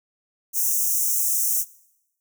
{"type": "high-pass noise", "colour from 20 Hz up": "white", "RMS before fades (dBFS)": -22, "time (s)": [0.53, 1.65], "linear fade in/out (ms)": 50, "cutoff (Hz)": 5700, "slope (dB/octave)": 96, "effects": ["noise-tail reverb RT60 0.9 s tail -22 dB re dry"]}